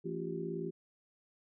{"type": "harmonic tone with a mistuned harmonic", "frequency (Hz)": 56, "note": "A1", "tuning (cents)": 31, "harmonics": [3, 4, 5, 6, 7], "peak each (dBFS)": [-41, -47, -46, -41, -40], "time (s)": [0.04, 0.71], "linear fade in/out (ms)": 20, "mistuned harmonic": 6, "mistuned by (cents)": 90, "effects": []}